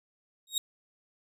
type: tone with exponential growth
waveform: 25% pulse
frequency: 3760 Hz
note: A#7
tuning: 14 cents sharp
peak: -19 dBFS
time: 0.47-0.58 s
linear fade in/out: 2 ms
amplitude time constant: 22 ms
effects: none